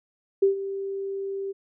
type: tone with ADSR envelope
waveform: sine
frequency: 392 Hz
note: G4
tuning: in tune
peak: -14 dBFS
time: 0.42-1.53 s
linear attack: 9 ms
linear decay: 120 ms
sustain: -14 dB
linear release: 24 ms
effects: none